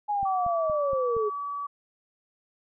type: linear sweep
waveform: sine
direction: down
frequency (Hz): 841 to 408.6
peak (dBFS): -24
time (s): 0.08-1.3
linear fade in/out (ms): 20
type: click train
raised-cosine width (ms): 5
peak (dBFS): -29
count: 5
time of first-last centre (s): 0.23-1.167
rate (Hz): 4.27
type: tone with pitch glide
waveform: sine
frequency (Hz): 1153 to 1143.7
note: D6 to D6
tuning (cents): -32 to -46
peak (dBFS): -30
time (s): 0.25-1.67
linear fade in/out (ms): 10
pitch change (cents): -14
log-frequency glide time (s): 1-1.21
effects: none